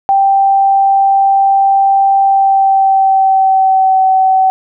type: tone with pitch glide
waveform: sine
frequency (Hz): 784 to 760.4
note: G5 to F#5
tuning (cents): 0 to +47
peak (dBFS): -6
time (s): 0.09-4.5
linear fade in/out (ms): 0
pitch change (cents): -53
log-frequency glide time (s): 2.22-4.02
effects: none